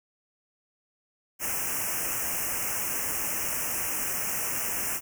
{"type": "band-stop noise", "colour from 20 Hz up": "white", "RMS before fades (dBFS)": -30, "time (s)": [1.39, 5.01], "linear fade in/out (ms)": 50, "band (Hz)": [2900, 5400], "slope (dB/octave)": 96, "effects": []}